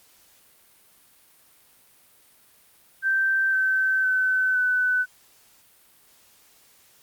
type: tone with pitch steps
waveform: sine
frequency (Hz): 1561 / 1540.4 / 1520.1 / 1500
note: G6 / G6 / F#6 / F#6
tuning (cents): -8 / -31 / +46 / +23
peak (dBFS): -19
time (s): 3.02-5.06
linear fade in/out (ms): 50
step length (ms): 510
effects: white hiss -57 dBFS RMS until 7.02 s + Opus 48 kbps